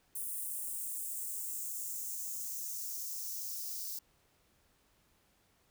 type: noise with high-pass filter sweep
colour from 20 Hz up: violet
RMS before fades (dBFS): -40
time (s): 0.15-3.99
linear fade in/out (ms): 5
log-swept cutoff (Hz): 9500 to 5000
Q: 2.8
effects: pink hiss -71 dBFS RMS until 5.7 s